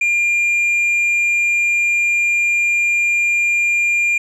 sine tone with tanh clipping, 2400 Hz, D7, 37 cents sharp, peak -14 dBFS, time 0.01-4.18 s, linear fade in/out 5 ms, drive 3 dB, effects none

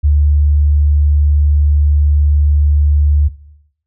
sine tone, 73.42 Hz, D2, in tune, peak -7 dBFS, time 0.03-3.29 s, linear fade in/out 20 ms, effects noise-tail reverb RT60 0.8 s tail -18 dB re dry

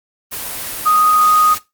sine tone in noise, 1244.5 Hz, D#6, in tune, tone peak -9 dBFS, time 0.85-1.55 s, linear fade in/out 20 ms, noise white, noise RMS -25 dBFS, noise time 0.31-1.59 s, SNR +13 dB, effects noise-tail reverb RT60 0.2 s tail -17 dB re dry + Opus 32 kbps

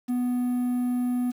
triangle tone, 246.9 Hz, B3, in tune, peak -21 dBFS, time 0.08-1.32 s, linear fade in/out 20 ms, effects 8-bit

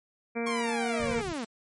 harmonic tone, 233.1 Hz, A#3, in tune, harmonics 1 / 2 / 3 / 4 / 5 / 6 / 7 / 8 / 9 / 10, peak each -32 / -32 / -39 / -44 / -47 / -45 / -46 / -49 / -45 / -38 dBFS, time 0.35-1.22 s, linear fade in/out 20 ms
sawtooth linear sweep, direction down, 1104 to 210 Hz, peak -28 dBFS, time 0.46-1.45 s, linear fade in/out 10 ms
white low-pass noise, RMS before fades -40 dBFS, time 0.99-1.33 s, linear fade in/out 10 ms, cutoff 170 Hz, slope 24 dB/octave
effects MP3 48 kbps

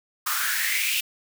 white noise with high-pass filter sweep, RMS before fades -25 dBFS, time 0.26-1.01 s, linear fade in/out 10 ms, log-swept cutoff 1200 to 2800 Hz, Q 6.8, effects none

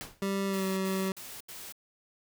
pink noise with exponential decay, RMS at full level -36 dBFS, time 0.01-0.24 s, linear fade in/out 0 ms, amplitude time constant 49 ms
25% pulse tone with pitch glide, 196 to 190.64 Hz, G3 to G3, 0 to -48 cents, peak -25 dBFS, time 0.22-1.12 s, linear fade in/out 2 ms, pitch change -48 cents, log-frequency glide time 0.47-0.65 s
white noise bursts, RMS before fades -44 dBFS, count 4, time 0.53-1.724 s, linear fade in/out 5 ms, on 240 ms, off 78 ms
effects none

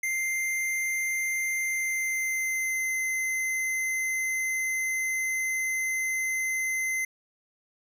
square tone with pitch glide, 2092 to 2063 Hz, C7 to C7, -1 to -25 cents, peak -27 dBFS, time 0.03-7.05 s, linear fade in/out 5 ms, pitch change -24 cents, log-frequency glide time 1.58-3.01 s, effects none

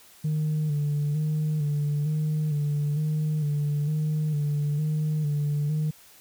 sine tone with vibrato, 150 Hz, D3, 37 cents sharp, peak -21 dBFS, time 0.24-5.91 s, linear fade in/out 10 ms, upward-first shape square, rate 1.1 Hz, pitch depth 41 cents each way, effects tanh soft clip ceiling -21 dBFS + white hiss -53 dBFS RMS until 6.2 s

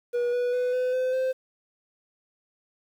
triangle tone with pitch steps, 483 / 490 / 497.2 / 504.4 / 511.7 / 519.2 Hz, B4 / B4 / B4 / B4 / C5 / C5, -39 / -14 / +12 / +36 / -39 / -13 cents, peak -21 dBFS, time 0.13-1.33 s, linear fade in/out 20 ms, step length 200 ms, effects 9-bit

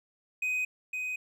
triangle tone pair in turn, 2506 / 2506 Hz, D#7 / D#7, +12 / +12 cents, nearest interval unison, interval 0 cents, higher neither, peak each -26 / -30 dBFS, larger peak first, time 0.42-0.65 / 0.93-1.16 s, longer neither, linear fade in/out 5 ms, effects none

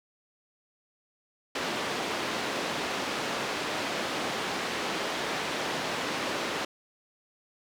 pink band-pass noise, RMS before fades -32 dBFS, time 1.55-6.65 s, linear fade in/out 5 ms, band 280 to 4500 Hz, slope 12 dB/octave, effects none

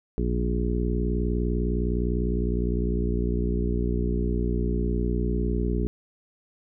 harmonic tone with a mistuned harmonic, 59.8 Hz, A#1, 45 cents sharp, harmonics 1 / 2 / 3 / 4 / 5 / 6 / 7, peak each -25 / -34 / -30 / -32 / -36 / -33 / -33 dBFS, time 0.18-5.87 s, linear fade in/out 0 ms, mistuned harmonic 1, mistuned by -48 cents, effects none

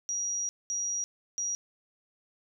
sine tone bursts at uneven times, 5750 Hz, F8, 50 cents sharp, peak -29 dBFS, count 3, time 0.09-0.49 / 0.7-1.04 / 1.38-1.55 s, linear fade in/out 0 ms, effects none

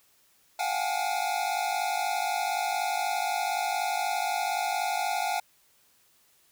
square tone cluster, 698 / 742 / 799 / 851 / 1424 Hz, F5 / F#5 / G5 / G#5 / F6, -1 / +5 / +33 / +42 / +33 cents, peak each -34 / -33 / -33 / -34 / -40 dBFS, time 0.59-5.4 s, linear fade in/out 5 ms, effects white hiss -64 dBFS RMS until 6.51 s

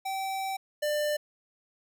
square tone pair in turn, 772 / 595.7 Hz, G5 / D5, -27 / +24 cents, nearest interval major third, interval 449 cents, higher first, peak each -31 / -27 dBFS, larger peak second, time 0.05-0.57 / 0.82-1.17 s, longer first, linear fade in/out 10 ms, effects none

